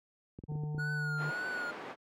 clicks, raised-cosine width 3 ms, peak -31 dBFS, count 7, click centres 0.389 / 0.438 / 0.519 / 0.555 / 0.636 / 0.747 / 0.781 s
harmonic tone, 150 Hz, D3, 37 cents sharp, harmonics 1 / 3 / 5 / 6, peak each -34 / -50 / -55 / -57 dBFS, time 0.48-1.31 s, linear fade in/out 20 ms
triangle tone with vibrato, 1448 Hz, F#6, 38 cents flat, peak -33 dBFS, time 0.78-1.72 s, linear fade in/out 20 ms, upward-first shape triangle, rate 1.8 Hz, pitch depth 68 cents each way
pink band-pass noise, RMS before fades -44 dBFS, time 1.17-1.96 s, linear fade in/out 50 ms, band 350 to 1800 Hz, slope 12 dB/octave
effects high-pass 60 Hz 12 dB/octave

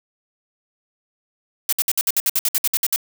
blue noise bursts, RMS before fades -18 dBFS, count 14, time 1.69-2.961 s, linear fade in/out 2 ms, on 36 ms, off 59 ms, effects none

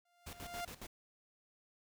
sawtooth tone with exponential growth, 698.5 Hz, F5, in tune, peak -34 dBFS, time 0.05-0.65 s, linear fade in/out 5 ms, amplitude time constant 130 ms
pink noise with tremolo, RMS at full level -48 dBFS, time 0.26-0.87 s, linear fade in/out 10 ms, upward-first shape square, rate 7.2 Hz, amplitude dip 80%
effects none

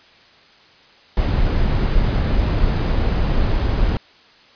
brown noise, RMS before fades -17 dBFS, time 1.17-3.97 s, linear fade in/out 2 ms, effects white hiss -49 dBFS RMS until 4.55 s + resampled to 11025 Hz

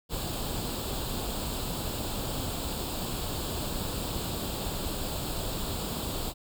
pink noise with comb filter, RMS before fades -33 dBFS, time 0.09-6.34 s, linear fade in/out 50 ms, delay 0.25 ms, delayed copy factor +0.7, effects none

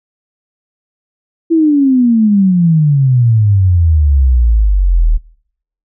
sine exponential sweep, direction down, 335.7 to 37.66 Hz, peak -6 dBFS, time 1.5-5.18 s, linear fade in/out 20 ms, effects noise-tail reverb RT60 0.7 s tail -23 dB re dry

